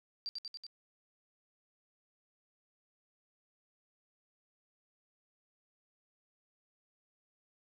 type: tone with echo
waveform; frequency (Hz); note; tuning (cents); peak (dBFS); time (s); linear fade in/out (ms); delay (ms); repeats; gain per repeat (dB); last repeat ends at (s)
sine; 4699; D8; 0; -36; 0.26-0.29; 0; 94; 4; -2; 0.666
effects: none